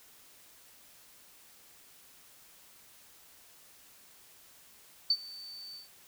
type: tone with ADSR envelope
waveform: sine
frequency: 4548 Hz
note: C#8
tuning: 44 cents sharp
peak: -21 dBFS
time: 5.1-5.89 s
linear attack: 4 ms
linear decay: 56 ms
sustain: -22 dB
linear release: 140 ms
effects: white hiss -58 dBFS RMS until 6.07 s